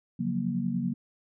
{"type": "chord", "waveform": "sine", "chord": "Gb major seventh", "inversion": "second", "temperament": "equal with one note detuned", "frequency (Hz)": [138.59, 174.61, 185, 235.5], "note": ["Db3", "F3", "Gb3", "Bb3"], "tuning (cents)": [0, 0, 0, 18], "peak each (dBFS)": [-35, -35, -31, -30], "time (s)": [0.19, 0.94], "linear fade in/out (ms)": 10, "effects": []}